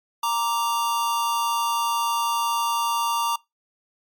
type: tone pair together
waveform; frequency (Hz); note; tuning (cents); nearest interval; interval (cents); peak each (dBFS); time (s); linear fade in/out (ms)
square; 931 / 1173; A#5 / D6; -2 / -2; major third; 400; -24 / -26; 0.23-3.36; 5
effects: noise-tail reverb RT60 0.2 s tail -23 dB re dry + MP3 96 kbps